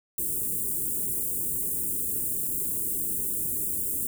white band-stop noise, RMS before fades -29 dBFS, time 0.18-4.07 s, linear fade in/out 2 ms, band 440 to 8100 Hz, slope 48 dB/octave, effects none

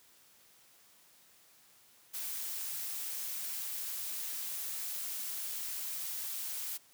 blue noise, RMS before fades -39 dBFS, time 2.13-6.78 s, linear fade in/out 20 ms, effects white hiss -63 dBFS RMS until 6.93 s + high-pass 80 Hz 12 dB/octave

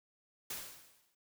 white noise with exponential decay, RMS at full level -39 dBFS, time 0.5-1.15 s, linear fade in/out 5 ms, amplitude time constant 140 ms, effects none

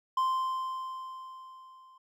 triangle tone with level ramp, 1042 Hz, C6, 7 cents flat, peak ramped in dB -22 to -52 dBFS, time 0.17-1.98 s, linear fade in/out 5 ms, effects none

